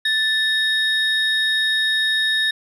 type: tone pair together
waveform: triangle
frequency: 1760 / 3733 Hz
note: A6 / A#7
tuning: 0 / +2 cents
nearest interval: octave + minor second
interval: 1302 cents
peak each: -18 / -18 dBFS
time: 0.05-2.51 s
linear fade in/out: 5 ms
effects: resampled to 32000 Hz